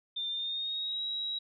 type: tone with pitch glide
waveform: sine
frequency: 3594 to 3852 Hz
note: A7 to B7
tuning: +36 to -44 cents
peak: -32 dBFS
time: 0.16-1.39 s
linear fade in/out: 10 ms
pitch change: +120 cents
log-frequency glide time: 0.32-1.02 s
effects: none